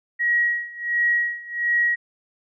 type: tone with tremolo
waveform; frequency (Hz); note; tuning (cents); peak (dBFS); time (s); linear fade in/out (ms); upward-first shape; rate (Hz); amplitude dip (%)
sine; 1903; A#6; +35; -16; 0.19-1.96; 20; sine; 1.4; 90
effects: none